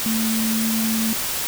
sine tone in noise, 222.6 Hz, A3, 20 cents sharp, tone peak -20 dBFS, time 0.06-1.13 s, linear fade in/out 0 ms, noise white, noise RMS -25 dBFS, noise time 0-1.47 s, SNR +2 dB, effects none

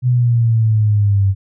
sine exponential sweep, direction down, 126.3 to 96.1 Hz, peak -10 dBFS, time 0.02-1.35 s, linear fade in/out 50 ms, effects none

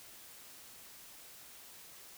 silence, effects white hiss -54 dBFS RMS until 2.17 s

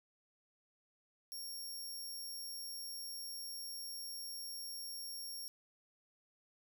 20% pulse tone, 5540 Hz, F8, 15 cents flat, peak -38 dBFS, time 1.32-5.48 s, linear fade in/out 0 ms, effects none

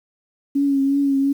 sine tone with vibrato, 277.2 Hz, C#4, in tune, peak -15 dBFS, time 0.55-1.33 s, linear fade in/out 10 ms, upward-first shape triangle, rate 2.8 Hz, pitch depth 38 cents each way, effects 8-bit

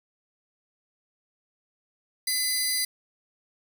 15% pulse tone pair together, 2019 / 4805 Hz, B6 / D8, +38 / +39 cents, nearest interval octave + minor third, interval 1501 cents, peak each -24 / -19 dBFS, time 2.27-2.85 s, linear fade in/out 5 ms, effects none

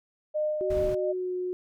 sine tone with tremolo, 609 Hz, D#5, 37 cents flat, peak -24 dBFS, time 0.34-1.13 s, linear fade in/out 20 ms, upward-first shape sine, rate 2.7 Hz, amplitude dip 40%
sine tone with pitch glide, 376 to 363.4 Hz, F#4 to F#4, +28 to -31 cents, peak -28 dBFS, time 0.61-1.53 s, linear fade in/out 0 ms, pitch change -59 cents, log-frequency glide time 0.78-1.35 s
brown noise, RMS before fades -35 dBFS, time 0.7-0.95 s, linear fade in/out 5 ms
effects none

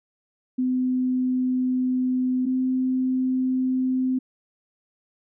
sine tone pair in turn, 254.6 / 257.7 Hz, C4 / C4, -47 / -26 cents, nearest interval unison, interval 21 cents, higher second, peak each -20 dBFS, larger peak neither, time 0.58-2.46 / 2.46-4.19 s, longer first, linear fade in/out 10 ms, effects none

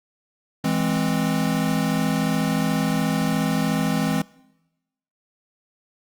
square chord, E augmented, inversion none, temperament equal, 164.81 / 207.7 / 261.6 Hz, E3 / G#3 / B#3, 0 / 0 / 0 cents, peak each -25 dBFS, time 0.64-4.22 s, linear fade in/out 5 ms, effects noise-tail reverb RT60 1.0 s tail -23 dB re dry + Opus 48 kbps

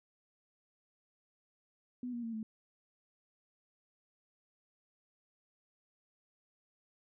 sine tone with pitch steps, 248 / 238 / 228.5 / 219.3 Hz, B3 / A#3 / A#3 / A3, +7 / +36 / -34 / -6 cents, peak -37 dBFS, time 2.03-2.43 s, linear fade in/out 2 ms, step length 100 ms, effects none

